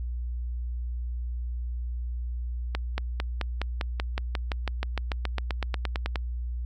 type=accelerating click train; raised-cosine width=0.3 ms; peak=-13 dBFS; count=23; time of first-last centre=2.75-6.158 s; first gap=230 ms; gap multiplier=0.96; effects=added 60 Hz sine -29 dBFS peak until 6.65 s